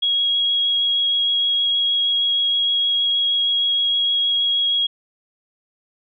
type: tone with vibrato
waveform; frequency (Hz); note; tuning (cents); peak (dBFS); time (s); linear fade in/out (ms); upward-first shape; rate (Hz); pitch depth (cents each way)
sine; 3305; G#7; -9; -16; 0.02-4.87; 10; triangle; 6.4; 9
effects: none